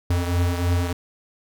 square beating tone pair, 87.1 / 90.3 Hz, F2 / F#2, -4 / -42 cents, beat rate 3.2 Hz, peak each -21 / -27 dBFS, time 0.1-0.93 s, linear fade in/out 5 ms, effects none

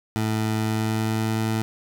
20% pulse tone with pitch glide, 109.5 to 110.64 Hz, A2 to A2, -8 to +10 cents, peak -17 dBFS, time 0.16-1.62 s, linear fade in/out 0 ms, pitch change +18 cents, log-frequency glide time 0.54-1.4 s, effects none

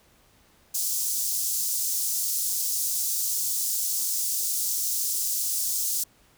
pink high-pass noise, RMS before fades -27 dBFS, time 0.74-6.04 s, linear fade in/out 10 ms, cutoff 5800 Hz, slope 24 dB/octave, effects pink hiss -60 dBFS RMS until 6.37 s

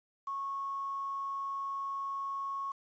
sine tone with quantisation, 1100 Hz, C#6, 14 cents flat, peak -34 dBFS, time 0.27-2.72 s, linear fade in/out 5 ms, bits 9, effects resampled to 16000 Hz

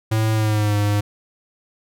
square tone with pitch glide, 110 to 103.23 Hz, A2 to G#2, 0 to -10 cents, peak -17 dBFS, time 0.11-1.01 s, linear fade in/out 10 ms, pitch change -110 cents, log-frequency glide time 0.33-0.76 s, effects none

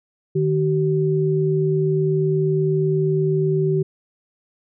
sine tone pair together, 153.41 / 381.7 Hz, D#3 / G4, -24 / -46 cents, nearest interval octave + major third, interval 1578 cents, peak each -19 dBFS, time 0.35-3.83 s, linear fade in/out 10 ms, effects none

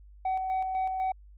sine tone with tremolo, 755 Hz, F#5, 35 cents sharp, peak -23 dBFS, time 0.25-1.12 s, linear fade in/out 5 ms, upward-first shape square, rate 4 Hz, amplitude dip 45%, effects tanh soft clip ceiling -25 dBFS + added 50 Hz sine -49 dBFS peak until 1.37 s

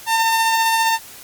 sawtooth tone with tremolo, 903 Hz, A5, 45 cents sharp, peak -10 dBFS, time 0.06-0.99 s, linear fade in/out 50 ms, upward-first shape sine, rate 15 Hz, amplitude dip 25%, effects white hiss -39 dBFS RMS until 1.23 s + Opus 48 kbps

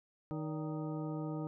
harmonic tone with a mistuned harmonic, 155.56 Hz, D#3, in tune, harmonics 1 / 2 / 3 / 4 / 5 / 6 / 8, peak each -39 / -40 / -47 / -48 / -52 / -53 / -53 dBFS, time 0.31-1.47 s, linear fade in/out 0 ms, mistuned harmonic 4, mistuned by -120 cents, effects none

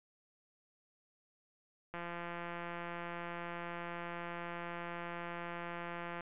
click train, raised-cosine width 0.5 ms, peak -28 dBFS, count 735, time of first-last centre 1.94-6.207 s, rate 172 Hz, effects resampled to 8000 Hz

